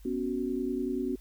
sine chord, B suspended second, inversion none, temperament equal, 246.9 / 277.2 / 370 Hz, B3 / C#4 / F#4, 0 / 0 / 0 cents, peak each -33 dBFS, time 0.05-1.16 s, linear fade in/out 5 ms, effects added 50 Hz sine -48 dBFS peak until 1.2 s + white hiss -63 dBFS RMS until 1.2 s

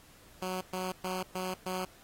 10% pulse tone bursts, 185 Hz, F#3, in tune, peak -25 dBFS, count 5, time 0.42-1.85 s, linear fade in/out 2 ms, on 190 ms, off 120 ms, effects pink hiss -58 dBFS RMS until 2.03 s + AAC 48 kbps

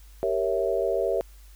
sine chord, G diminished seventh, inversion none, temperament equal, 392 / 466.2 / 554.4 / 659.3 Hz, G4 / Bb4 / Db5 / Fb5, 0 / 0 / 0 / 0 cents, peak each -28 dBFS, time 0.23-1.21 s, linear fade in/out 0 ms, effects added 50 Hz sine -46 dBFS peak until 1.55 s + white hiss -58 dBFS RMS until 1.55 s

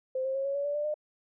sine tone with pitch steps, 520 / 531.2 / 542.7 / 554.4 / 566.4 / 578.6 / 591.1 / 603.9 Hz, C5 / C5 / C#5 / C#5 / C#5 / D5 / D5 / D5, -11 / +26 / -37 / 0 / +37 / -26 / +11 / +48 cents, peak -28 dBFS, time 0.15-0.942 s, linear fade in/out 5 ms, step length 99 ms, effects none

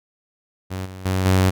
sawtooth tone with level steps, 93.8 Hz, F#2, 24 cents sharp, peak -22 / -30 / -15 / -10 dBFS, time 0.7-1.51 s, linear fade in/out 20 ms, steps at 0.85 / 1.05 / 1.25 s, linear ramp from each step 10 ms, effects none

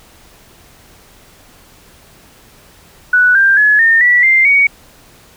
sine tone with pitch steps, 1480 / 1586.2 / 1700.1 / 1822.1 / 1952.9 / 2093 / 2243 Hz, F#6 / G6 / G#6 / A#6 / B6 / C7 / C#7, 0 / +20 / +40 / -40 / -20 / 0 / +20 cents, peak -6 dBFS, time 3.13-4.67 s, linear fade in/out 5 ms, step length 220 ms, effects pink hiss -44 dBFS RMS until 5.36 s

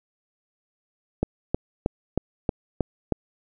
click train, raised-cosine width 2 ms, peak -8 dBFS, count 7, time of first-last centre 1.23-3.123 s, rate 3.17 Hz, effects none

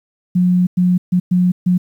sine tone bursts at uneven times, 180.1 Hz, F#3, 46 cents flat, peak -10 dBFS, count 5, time 0.35-0.67 / 0.77-0.98 / 1.12-1.2 / 1.31-1.52 / 1.66-1.78 s, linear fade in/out 10 ms, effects 8-bit

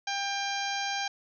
harmonic tone, 796 Hz, G5, 26 cents sharp, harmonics 1 / 2 / 3 / 4 / 5 / 6 / 7 / 8, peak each -33 / -36 / -38 / -39 / -40 / -41 / -41 / -42 dBFS, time 0.07-1.08 s, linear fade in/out 5 ms, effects none

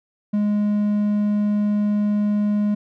triangle tone, 207.7 Hz, G#3, in tune, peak -15 dBFS, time 0.33-2.75 s, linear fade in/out 10 ms, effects none

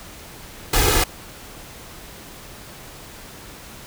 pink noise with comb filter, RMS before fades -17 dBFS, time 0.73-1.04 s, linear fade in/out 5 ms, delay 2.4 ms, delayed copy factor +0.8, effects pink hiss -40 dBFS RMS until 3.86 s

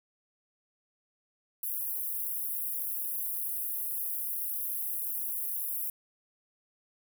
pink high-pass noise, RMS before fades -34 dBFS, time 1.63-5.9 s, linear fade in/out 2 ms, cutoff 11000 Hz, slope 48 dB/octave, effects none

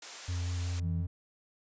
white high-pass noise, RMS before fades -43 dBFS, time 0.02-0.8 s, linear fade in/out 5 ms, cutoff 450 Hz, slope 12 dB/octave
triangle tone with vibrato, 88.3 Hz, F2, 20 cents sharp, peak -29 dBFS, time 0.28-1.07 s, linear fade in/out 10 ms, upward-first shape triangle, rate 5.3 Hz, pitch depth 14 cents each way
sine tone, 165.7 Hz, E3, 9 cents sharp, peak -33 dBFS, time 0.81-1.05 s, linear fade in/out 50 ms
effects resampled to 16000 Hz

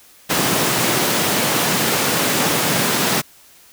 pink high-pass noise, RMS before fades -18 dBFS, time 0.29-3.22 s, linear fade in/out 20 ms, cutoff 140 Hz, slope 24 dB/octave, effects white hiss -48 dBFS RMS until 3.72 s

